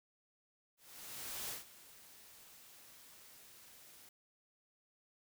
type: noise with ADSR envelope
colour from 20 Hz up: white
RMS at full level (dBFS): -42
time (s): 0.77-4.09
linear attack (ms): 720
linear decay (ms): 150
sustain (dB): -17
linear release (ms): 3
effects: none